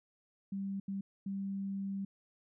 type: tone bursts at uneven times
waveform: sine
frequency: 196.1 Hz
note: G3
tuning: 1 cent sharp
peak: -35 dBFS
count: 3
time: 0.52-0.8 / 0.88-1.01 / 1.26-2.05 s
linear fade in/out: 5 ms
effects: none